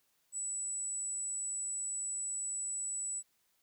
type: tone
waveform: sine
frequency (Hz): 7902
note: B8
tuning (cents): 0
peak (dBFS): -35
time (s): 0.32-3.23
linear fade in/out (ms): 50
effects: white hiss -75 dBFS RMS until 3.62 s